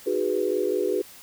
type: chord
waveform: sine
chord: G# minor seventh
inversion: second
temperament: equal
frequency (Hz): 311.1 / 370 / 415.3 / 493.9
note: D#4 / F#4 / G#4 / B4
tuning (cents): 0 / 0 / 0 / 0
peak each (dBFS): -32 / -26 / -26 / -28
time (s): 0.06-1.02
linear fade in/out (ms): 10
effects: white hiss -47 dBFS RMS until 1.22 s